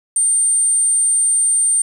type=tone; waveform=sine; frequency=8870 Hz; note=C#9; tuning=in tune; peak=-12 dBFS; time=0.16-1.82 s; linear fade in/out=2 ms; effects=7-bit